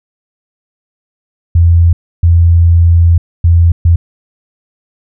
sine tone bursts at uneven times, 84.8 Hz, E2, 50 cents sharp, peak -3 dBFS, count 4, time 1.55-1.93 / 2.23-3.18 / 3.44-3.72 / 3.85-3.96 s, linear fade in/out 5 ms, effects none

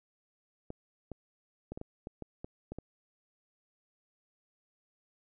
clicks, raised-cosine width 2 ms, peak -27 dBFS, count 10, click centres 0.704 / 1.117 / 1.72 / 1.775 / 1.814 / 2.071 / 2.223 / 2.445 / 2.72 / 2.786 s, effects none

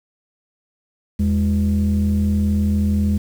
sine tone pair together, 81.6 / 205.6 Hz, E2 / G#3, -17 / -17 cents, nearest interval octave + major third, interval 1600 cents, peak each -16 dBFS, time 1.19-3.18 s, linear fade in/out 10 ms, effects tanh soft clip ceiling -11 dBFS + 7-bit

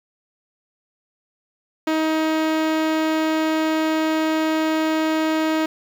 sawtooth tone, 315.8 Hz, D#4, 26 cents sharp, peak -14 dBFS, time 1.87-5.66 s, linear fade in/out 5 ms, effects low-pass 4000 Hz 12 dB/octave + 7-bit

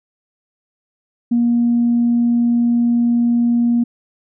sine tone, 237.3 Hz, A#3, 31 cents sharp, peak -11 dBFS, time 1.31-3.84 s, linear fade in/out 10 ms, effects tanh soft clip ceiling -7 dBFS

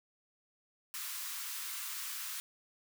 white high-pass noise, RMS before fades -41 dBFS, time 0.94-2.4 s, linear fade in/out 0 ms, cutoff 1000 Hz, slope 48 dB/octave, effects none

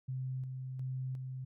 sine tone with tremolo, 130 Hz, C3, 11 cents flat, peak -35 dBFS, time 0.08-1.45 s, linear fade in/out 10 ms, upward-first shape square, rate 1.4 Hz, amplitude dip 35%, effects none

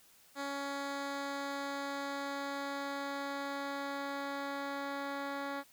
10% pulse tone with low-pass filter sweep, 279.6 Hz, C#4, 15 cents sharp, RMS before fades -39 dBFS, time 0.35-5.64 s, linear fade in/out 50 ms, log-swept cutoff 7300 to 3300 Hz, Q 0.72, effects white hiss -63 dBFS RMS until 5.72 s

